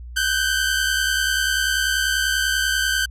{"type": "tone pair together", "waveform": "sawtooth", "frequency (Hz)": [1504.8, 1575], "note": ["F#6", "G6"], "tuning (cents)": [29, 8], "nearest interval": "minor second", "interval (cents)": 79, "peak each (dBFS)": -18, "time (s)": [0.16, 3.06], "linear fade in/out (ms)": 10, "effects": ["added 60 Hz sine -33 dBFS peak until 3.1 s", "resampled to 32000 Hz"]}